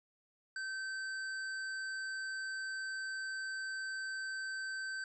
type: tone with tanh clipping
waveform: sine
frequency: 1547 Hz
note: G6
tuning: 23 cents flat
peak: -40 dBFS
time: 0.56-5.04 s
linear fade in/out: 2 ms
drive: 15 dB
effects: resampled to 22050 Hz